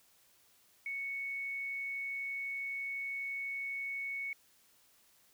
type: tone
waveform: sine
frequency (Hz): 2217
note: C#7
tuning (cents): 0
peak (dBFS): -36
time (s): 0.86-4.33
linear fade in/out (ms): 2
effects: white hiss -67 dBFS RMS until 5.33 s